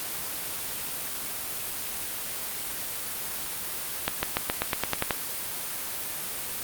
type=accelerating click train; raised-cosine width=0.3 ms; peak=-7 dBFS; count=10; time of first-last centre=4.08-5.108 s; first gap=150 ms; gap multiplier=0.93; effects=white hiss -33 dBFS RMS until 6.63 s + Opus 32 kbps